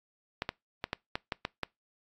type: clicks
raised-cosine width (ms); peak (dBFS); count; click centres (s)
0.3; -15; 8; 0.421 / 0.491 / 0.841 / 0.931 / 1.155 / 1.322 / 1.451 / 1.633
effects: noise-tail reverb RT60 0.2 s tail -24 dB re dry + AAC 64 kbps